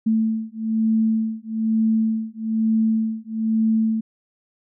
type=beating tone pair; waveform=sine; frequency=221 / 222.1 Hz; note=A3 / A3; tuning=+8 / +16 cents; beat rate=1.1 Hz; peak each=-21 dBFS; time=0.06-4.01 s; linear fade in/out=10 ms; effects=none